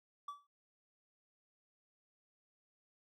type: tone with exponential decay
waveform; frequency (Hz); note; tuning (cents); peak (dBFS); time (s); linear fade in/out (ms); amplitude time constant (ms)
triangle; 1152; D6; -34; -37; 0.28-0.47; 5; 40
effects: none